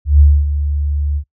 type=tone with ADSR envelope; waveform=sine; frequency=72.7 Hz; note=D2; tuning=17 cents flat; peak=-3 dBFS; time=0.05-1.24 s; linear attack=150 ms; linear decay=250 ms; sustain=-11 dB; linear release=75 ms; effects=noise-tail reverb RT60 0.1 s tail -22 dB re dry